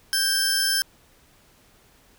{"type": "tone pair together", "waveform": "sawtooth", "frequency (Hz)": [1579, 5273], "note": ["G6", "E8"], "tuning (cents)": [12, 0], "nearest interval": "octave + major sixth", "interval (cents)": 2088, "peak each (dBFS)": -20, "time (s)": [0.13, 0.82], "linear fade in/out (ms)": 0, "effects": ["pink hiss -57 dBFS RMS until 2.18 s"]}